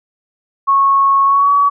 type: tone with pitch glide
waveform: sine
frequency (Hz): 1100 to 1134.2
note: C#6 to C#6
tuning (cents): -14 to +39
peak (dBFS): -8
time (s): 0.67-1.7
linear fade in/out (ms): 20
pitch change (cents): +53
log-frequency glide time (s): 1.25-1.51
effects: none